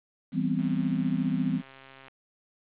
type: chord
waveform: sine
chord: C major seventh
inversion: first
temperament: equal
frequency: 164.81 / 196 / 246.9 / 261.6 Hz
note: E3 / G3 / B3 / C4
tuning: 0 / 0 / 0 / 0 cents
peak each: -30 dBFS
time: 0.32-1.62 s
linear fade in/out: 50 ms
type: click train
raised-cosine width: 0.3 ms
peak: -33 dBFS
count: 201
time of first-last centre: 0.59-2.083 s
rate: 134 Hz
effects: resampled to 8000 Hz + 9-bit